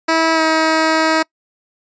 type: tone with pitch glide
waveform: 10% pulse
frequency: 324.6 to 318.7 Hz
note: E4 to D#4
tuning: -27 to +42 cents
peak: -4 dBFS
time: 0.08-1.23 s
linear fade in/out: 10 ms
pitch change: -31 cents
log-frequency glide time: 0.34-0.41 s
effects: noise-tail reverb RT60 0.1 s tail -26 dB re dry + resampled to 16000 Hz